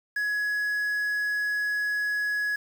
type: tone with quantisation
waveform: triangle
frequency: 1680 Hz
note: G#6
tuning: 19 cents sharp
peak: -23 dBFS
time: 0.16-2.56 s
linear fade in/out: 5 ms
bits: 8
effects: none